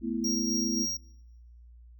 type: chord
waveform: sine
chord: A suspended second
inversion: none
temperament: just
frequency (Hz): 220 / 247.5 / 330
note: A3 / B3 / E4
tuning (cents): 0 / +4 / +2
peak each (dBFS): -33 / -32 / -34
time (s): 0.01-0.87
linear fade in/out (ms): 50
type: tone with tremolo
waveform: square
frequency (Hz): 5630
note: F8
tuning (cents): +13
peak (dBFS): -28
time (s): 0.24-0.97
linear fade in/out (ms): 5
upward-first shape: triangle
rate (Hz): 3.8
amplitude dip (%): 40
effects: noise-tail reverb RT60 0.8 s tail -22 dB re dry + added 59 Hz sine -49 dBFS peak until 1.99 s